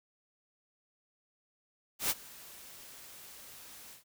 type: noise with ADSR envelope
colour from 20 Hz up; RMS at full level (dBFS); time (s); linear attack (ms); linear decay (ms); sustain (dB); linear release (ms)
white; -29; 1.99-4.04; 110; 36; -22; 120
effects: none